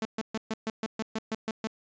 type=tone bursts; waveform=sawtooth; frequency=220.4 Hz; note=A3; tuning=3 cents sharp; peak=-25 dBFS; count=11; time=0.02-1.672 s; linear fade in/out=2 ms; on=32 ms; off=130 ms; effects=resampled to 16000 Hz